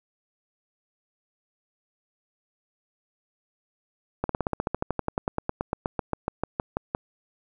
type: slowing click train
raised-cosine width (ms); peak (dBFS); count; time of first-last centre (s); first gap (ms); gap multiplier
1; -11; 27; 4.24-6.949; 53; 1.05
effects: none